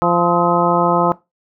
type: harmonic tone with a mistuned harmonic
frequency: 173.2 Hz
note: F3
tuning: 14 cents flat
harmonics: 1 / 2 / 3 / 4 / 5 / 6 / 7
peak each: -20 / -20 / -20 / -20 / -20 / -20 / -20 dBFS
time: 0.02-1.12 s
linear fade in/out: 0 ms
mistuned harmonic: 7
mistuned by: +79 cents
effects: noise-tail reverb RT60 0.2 s tail -18 dB re dry